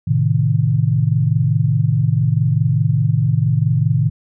sine chord, A diminished, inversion none, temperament equal, 110 / 130.81 / 155.56 Hz, A2 / C3 / Eb3, 0 / 0 / 0 cents, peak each -17 dBFS, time 0.07-4.1 s, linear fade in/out 10 ms, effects none

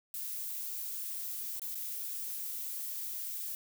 violet noise with dropouts, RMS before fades -39 dBFS, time 0.14-3.55 s, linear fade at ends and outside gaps 1 ms, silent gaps 1.596-1.618 / 1.747-1.753 s, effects none

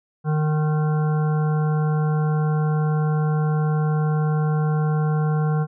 harmonic tone, 153.2 Hz, D#3, 27 cents flat, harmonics 1 / 3 / 5 / 7 / 9 / 10, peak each -18 / -30 / -32 / -36 / -37 / -43 dBFS, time 0.24-5.67 s, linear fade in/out 50 ms, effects none

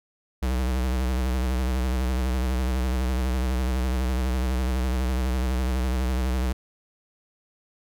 square tone with vibrato, 63.4 Hz, B1, 46 cents sharp, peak -23 dBFS, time 0.42-6.53 s, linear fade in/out 10 ms, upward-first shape sine, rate 12 Hz, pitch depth 71 cents each way, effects none

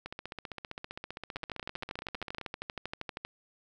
two click trains, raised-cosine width 0.3 ms, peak -20 / -23 dBFS, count 25 / 37, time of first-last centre 1.36-3.25 / 0.06-2.413 s, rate 12.7 / 15.3 Hz, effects none

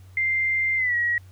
sine tone with pitch glide, 2093 to 1908.2 Hz, C7 to A#6, 0 to +40 cents, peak -20 dBFS, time 0.17-1.18 s, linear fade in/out 2 ms, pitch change -160 cents, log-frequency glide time 0.77-0.95 s, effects added 93 Hz sine -44 dBFS peak until 1.31 s + pink hiss -59 dBFS RMS until 1.31 s

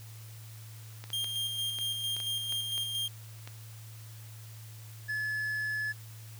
clicks, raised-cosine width 0.2 ms, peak -26 dBFS, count 9, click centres 1.04 / 1.103 / 1.244 / 1.787 / 2.166 / 2.202 / 2.524 / 2.779 / 3.475 s
45% pulse tone with tremolo, 3208 Hz, G7, 39 cents sharp, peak -30 dBFS, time 1.13-3.08 s, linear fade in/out 2 ms, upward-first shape square, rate 4.4 Hz, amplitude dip 35%
triangle tone, 1717 Hz, A6, 43 cents flat, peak -29 dBFS, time 5.08-5.93 s, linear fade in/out 20 ms
effects added 110 Hz sine -45 dBFS peak until 6.39 s + white hiss -54 dBFS RMS until 6.39 s

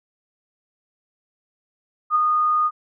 sine tone with ADSR envelope, 1230 Hz, D#6, 20 cents flat, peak -13 dBFS, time 2.1-2.71 s, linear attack 53 ms, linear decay 14 ms, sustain -3 dB, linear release 48 ms, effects none

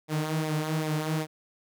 sawtooth tone with flanger, 155.56 Hz, D#3, in tune, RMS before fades -29 dBFS, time 0.08-1.27 s, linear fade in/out 50 ms, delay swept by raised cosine 0.66 to 6.06 ms, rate 2.6 Hz, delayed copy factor -0.6, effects none

